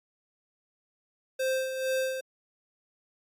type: tone with tremolo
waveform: square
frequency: 523.3 Hz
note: C5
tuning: in tune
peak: -26 dBFS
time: 1.39-2.21 s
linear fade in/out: 10 ms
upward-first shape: sine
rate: 2.2 Hz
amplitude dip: 55%
effects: AAC 64 kbps